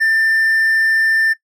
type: tone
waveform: triangle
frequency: 1787 Hz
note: A6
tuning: 26 cents sharp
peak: -10 dBFS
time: 0-1.34 s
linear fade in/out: 20 ms
effects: noise-tail reverb RT60 0.1 s tail -19 dB re dry